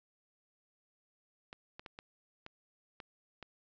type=clicks; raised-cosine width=0.3 ms; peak=-30 dBFS; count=7; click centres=1.529 / 1.795 / 1.862 / 1.989 / 2.464 / 3.002 / 3.427 s; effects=resampled to 16000 Hz